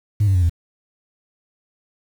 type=tone with pitch steps; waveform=sine; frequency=103.83 / 96.88 / 90.39 / 84.34 Hz; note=G#2 / G2 / F#2 / E2; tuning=0 / -20 / -40 / +40 cents; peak=-11 dBFS; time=0.2-0.496 s; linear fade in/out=10 ms; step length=74 ms; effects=tanh soft clip ceiling -11 dBFS + 7-bit